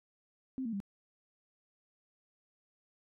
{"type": "tone with pitch steps", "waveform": "sine", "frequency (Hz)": [261.7, 227.8, 198.33], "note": ["C4", "A#3", "G3"], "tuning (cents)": [0, -40, 20], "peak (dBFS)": -34, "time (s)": [0.58, 0.802], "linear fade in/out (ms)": 0, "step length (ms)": 74, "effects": []}